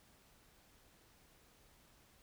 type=silence; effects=pink hiss -67 dBFS RMS until 2.22 s